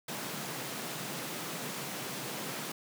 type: high-pass noise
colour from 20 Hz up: pink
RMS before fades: -39 dBFS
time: 0.08-2.72 s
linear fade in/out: 5 ms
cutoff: 130 Hz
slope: 48 dB/octave
effects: none